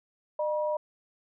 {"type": "tone pair together", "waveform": "sine", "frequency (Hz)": [606, 962], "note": ["D#5", "B5"], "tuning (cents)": [-46, -46], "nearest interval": "minor sixth", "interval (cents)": 800, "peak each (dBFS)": [-27, -33], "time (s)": [0.39, 0.77], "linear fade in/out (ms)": 5, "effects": []}